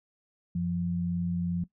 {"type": "tone pair together", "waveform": "sine", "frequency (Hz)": [91.5, 174.13], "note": ["F#2", "F3"], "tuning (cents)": [-19, -5], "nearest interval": "major seventh", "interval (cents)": 1114, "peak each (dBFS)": [-36, -27], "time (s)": [0.55, 1.64], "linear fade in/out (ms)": 5, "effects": ["noise-tail reverb RT60 0.1 s tail -17 dB re dry"]}